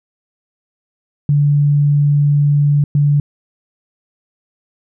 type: tone bursts at uneven times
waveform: sine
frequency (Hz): 145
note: D3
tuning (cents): -22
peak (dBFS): -9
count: 2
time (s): 1.29-2.84 / 2.95-3.2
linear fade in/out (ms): 2
effects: none